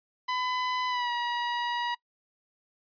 sawtooth tone with pitch glide, 1005 to 959.1 Hz, B5 to A#5, +30 to +49 cents, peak -24 dBFS, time 0.28-1.95 s, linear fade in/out 10 ms, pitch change -81 cents, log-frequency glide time 0.88-1.11 s, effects noise-tail reverb RT60 0.1 s tail -24 dB re dry + resampled to 11025 Hz

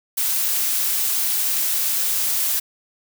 blue noise, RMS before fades -21 dBFS, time 0.17-2.6 s, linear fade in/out 10 ms, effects none

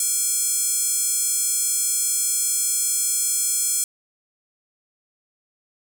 square tone with high-pass filter, 472.5 Hz, A#4, 23 cents sharp, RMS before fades -22 dBFS, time 0-3.84 s, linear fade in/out 2 ms, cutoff 8000 Hz, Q 3.1, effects none

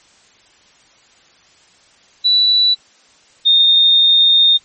sine tone pair in turn, 3951 / 3663 Hz, B7 / A#7, 0 / -31 cents, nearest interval minor second, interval 131 cents, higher first, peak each -9 / -7 dBFS, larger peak second, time 2.24-2.75 / 3.45-4.58 s, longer second, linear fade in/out 20 ms, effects white hiss -50 dBFS RMS until 4.64 s + MP3 32 kbps

